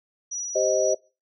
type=tone with tremolo; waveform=sine; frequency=5840 Hz; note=F#8; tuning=24 cents flat; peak=-28 dBFS; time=0.31-0.94 s; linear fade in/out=10 ms; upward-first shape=sine; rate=3.7 Hz; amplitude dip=25%
type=chord; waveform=sine; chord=C minor; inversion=second; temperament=equal with one note detuned; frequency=390.9 / 523.3 / 622.3 Hz; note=G4 / C5 / Eb5; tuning=-5 / 0 / 0 cents; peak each=-27 / -24 / -22 dBFS; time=0.55-0.95 s; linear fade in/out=10 ms
effects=noise-tail reverb RT60 0.3 s tail -22 dB re dry